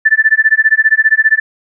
sine tone with tremolo, 1760 Hz, A6, in tune, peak -3 dBFS, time 0.05-1.4 s, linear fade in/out 10 ms, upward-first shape sine, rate 15 Hz, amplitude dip 100%, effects none

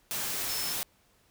sine tone in noise, 5280 Hz, E8, 2 cents sharp, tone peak -36 dBFS, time 0.49-0.73 s, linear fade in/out 0 ms, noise white, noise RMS -33 dBFS, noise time 0.11-0.83 s, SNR -6 dB, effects pink hiss -66 dBFS RMS until 1.3 s

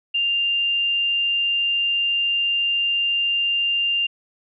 sine tone, 2794 Hz, F7, in tune, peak -18 dBFS, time 0.14-4.07 s, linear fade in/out 10 ms, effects none

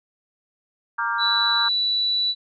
sine chord, G minor seventh, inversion first, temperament equal with one note detuned, 932.3 / 1174.7 / 1396.9 / 1595.4 Hz, Bb5 / D6 / F6 / G6, 0 / 0 / 0 / +30 cents, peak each -27 dBFS, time 0.98-1.69 s, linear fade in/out 10 ms
sine tone, 3951 Hz, B7, in tune, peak -19 dBFS, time 1.18-2.35 s, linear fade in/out 50 ms
effects none

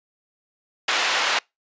white band-pass noise, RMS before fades -22 dBFS, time 0.88-1.39 s, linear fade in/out 5 ms, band 650 to 3200 Hz, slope 12 dB/octave, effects noise-tail reverb RT60 0.2 s tail -26 dB re dry + resampled to 16000 Hz

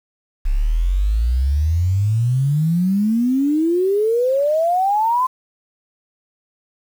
sine exponential sweep, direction up, 32.7 to 1046.5 Hz, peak -14 dBFS, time 0.45-5.27 s, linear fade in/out 10 ms, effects 7-bit

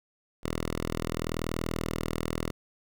5% pulse tone, 40.54 Hz, E1, 28 cents flat, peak -19 dBFS, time 0.43-2.51 s, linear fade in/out 10 ms, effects none

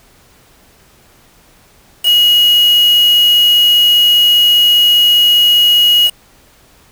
sine tone with quantisation, 2895 Hz, F#7, 38 cents flat, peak -6 dBFS, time 2.03-6.11 s, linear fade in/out 50 ms, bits 3, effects pink hiss -47 dBFS RMS until 6.91 s

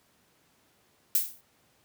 violet noise with exponential decay, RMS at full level -21 dBFS, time 1.15-1.41 s, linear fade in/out 1 ms, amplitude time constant 55 ms, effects pink hiss -66 dBFS RMS until 1.84 s + high-pass 100 Hz 12 dB/octave

